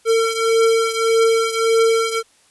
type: beating tone pair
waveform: square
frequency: 452.4 / 454.1 Hz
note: A4 / A#4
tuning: +48 / -45 cents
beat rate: 1.7 Hz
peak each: -16 / -20 dBFS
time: 0.05-2.23 s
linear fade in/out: 50 ms
effects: white hiss -55 dBFS RMS until 2.5 s + resampled to 24000 Hz